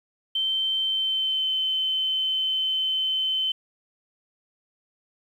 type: tone with pitch glide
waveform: sine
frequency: 3106 to 3067 Hz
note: G7 to G7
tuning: -17 to -38 cents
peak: -22 dBFS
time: 0.35-3.52 s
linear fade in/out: 5 ms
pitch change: -21 cents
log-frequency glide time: 0.83-1.48 s
effects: 9-bit